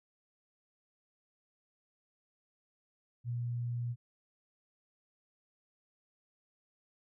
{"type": "tone", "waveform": "sine", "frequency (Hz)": 120, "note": "B2", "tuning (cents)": -49, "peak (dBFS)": -33, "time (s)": [3.24, 3.96], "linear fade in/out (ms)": 50, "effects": []}